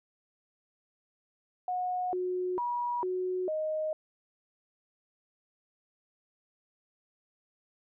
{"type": "tone with pitch steps", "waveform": "sine", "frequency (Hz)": [728, 364.4, 965, 367.6, 622], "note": ["F#5", "F#4", "B5", "F#4", "D#5"], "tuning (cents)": [-28, -26, -40, -11, -1], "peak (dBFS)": -29, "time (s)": [1.68, 3.93], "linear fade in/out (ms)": 2, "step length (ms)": 450, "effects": []}